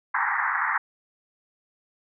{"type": "band-pass noise", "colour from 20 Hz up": "white", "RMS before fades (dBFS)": -25, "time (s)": [0.14, 0.78], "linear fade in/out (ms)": 5, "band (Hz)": [810, 2000], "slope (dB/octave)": 96, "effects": []}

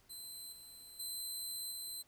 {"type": "tone with level steps", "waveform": "15% pulse", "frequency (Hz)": 4071, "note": "C8", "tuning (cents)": -48, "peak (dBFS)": [-40, -46, -34, -36], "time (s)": [0.09, 2.03], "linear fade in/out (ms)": 20, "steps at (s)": [0.52, 0.99, 1.71], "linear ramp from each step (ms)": 10, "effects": ["pink hiss -69 dBFS RMS until 2.07 s"]}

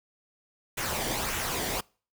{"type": "noise with flanger", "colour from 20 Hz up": "pink", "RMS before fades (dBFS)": -31, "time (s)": [0.77, 1.81], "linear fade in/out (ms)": 10, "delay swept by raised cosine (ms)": [0.21, 0.78], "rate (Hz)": 1.7, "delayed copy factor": -0.5, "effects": ["noise-tail reverb RT60 0.4 s tail -26 dB re dry"]}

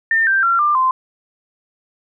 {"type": "tone with pitch steps", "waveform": "sine", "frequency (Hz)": [1806, 1572.2, 1368.7, 1191.5, 1037.3], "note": ["A6", "G6", "F6", "D6", "C6"], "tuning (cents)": [45, 5, -35, 25, -15], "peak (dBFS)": -12, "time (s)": [0.11, 0.91], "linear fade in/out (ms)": 2, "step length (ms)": 160, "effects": []}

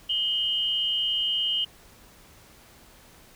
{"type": "tone pair together", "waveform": "sine", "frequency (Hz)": [2883, 3120], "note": ["F#7", "G7"], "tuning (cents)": [-46, -9], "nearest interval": "minor second", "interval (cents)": 137, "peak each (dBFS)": -26, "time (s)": [0.09, 1.65], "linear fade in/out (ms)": 10, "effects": ["pink hiss -53 dBFS RMS until 3.35 s"]}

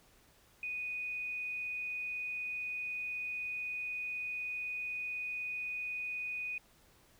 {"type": "tone", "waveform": "sine", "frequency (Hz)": 2481, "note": "D#7", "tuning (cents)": -6, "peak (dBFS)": -36, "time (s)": [0.63, 6.58], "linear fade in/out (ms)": 2, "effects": ["pink hiss -65 dBFS RMS until 7.19 s"]}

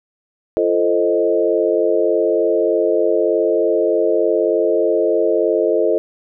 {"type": "chord", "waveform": "sine", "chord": "F dominant seventh", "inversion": "none", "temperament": "equal with one note detuned", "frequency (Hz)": [341.8, 440, 523.3, 622.3], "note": ["F4", "A4", "C5", "Eb5"], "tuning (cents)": [-37, 0, 0, 0], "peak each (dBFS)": [-19, -17, -20, -19], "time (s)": [0.57, 5.98], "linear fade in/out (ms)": 0, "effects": []}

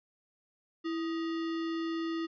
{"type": "tone with sample-and-hold", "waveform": "sine", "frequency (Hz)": 329.6, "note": "E4", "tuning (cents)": 0, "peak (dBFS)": -31, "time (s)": [0.84, 2.27], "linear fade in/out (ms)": 20, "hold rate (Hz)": 1575, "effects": ["resampled to 11025 Hz"]}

